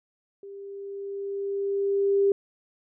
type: tone with level ramp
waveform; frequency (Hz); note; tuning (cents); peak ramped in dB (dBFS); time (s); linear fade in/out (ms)
sine; 397.4; G4; +24; -39 to -17; 0.43-2.32; 2
effects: none